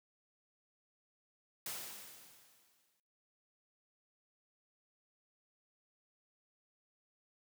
white noise with exponential decay, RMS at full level -41 dBFS, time 1.66-3 s, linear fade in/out 2 ms, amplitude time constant 290 ms, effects noise-tail reverb RT60 0.6 s tail -22 dB re dry + high-pass 100 Hz 12 dB/octave

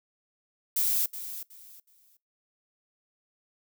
violet noise with echo, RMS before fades -26 dBFS, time 0.76-1.06 s, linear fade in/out 5 ms, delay 370 ms, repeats 3, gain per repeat -12 dB, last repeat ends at 2.17 s, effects noise-tail reverb RT60 0.2 s tail -21 dB re dry

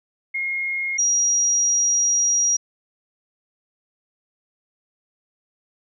sine tone pair in turn, 2147 / 5732 Hz, C7 / F8, +44 / +44 cents, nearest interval octave + perfect fourth, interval 1700 cents, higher second, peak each -22 / -16 dBFS, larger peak second, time 0.34-0.98 / 0.98-2.57 s, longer second, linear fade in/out 10 ms, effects none

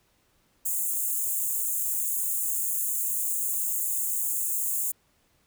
white high-pass noise, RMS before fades -28 dBFS, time 0.65-4.92 s, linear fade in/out 10 ms, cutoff 6700 Hz, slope 96 dB/octave, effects pink hiss -67 dBFS RMS until 5.46 s

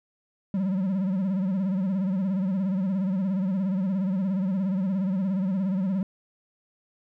triangle tone with vibrato, 190 Hz, F#3, 46 cents sharp, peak -21 dBFS, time 0.54-6.03 s, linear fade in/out 2 ms, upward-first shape sine, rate 17 Hz, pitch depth 100 cents each way, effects none

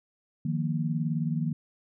sine chord, Eb suspended second, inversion none, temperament just, 155.56 / 175.01 / 233.3 Hz, Eb3 / F3 / Bb3, 0 / +4 / +2 cents, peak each -28 / -32 / -32 dBFS, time 0.45-1.53 s, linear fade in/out 5 ms, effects none

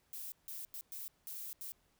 violet noise bursts at uneven times, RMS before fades -45 dBFS, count 6, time 0.13-0.32 / 0.48-0.65 / 0.74-0.81 / 0.92-1.08 / 1.27-1.53 / 1.61-1.72 s, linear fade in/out 0 ms, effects pink hiss -74 dBFS RMS until 1.99 s

